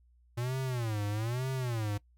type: tone with vibrato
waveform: square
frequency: 116.6 Hz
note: A#2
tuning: 1 cent sharp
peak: -32 dBFS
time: 0.37-1.98 s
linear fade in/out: 10 ms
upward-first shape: sine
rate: 1.1 Hz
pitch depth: 220 cents each way
effects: noise-tail reverb RT60 0.1 s tail -21 dB re dry + added 60 Hz sine -61 dBFS peak until 2.17 s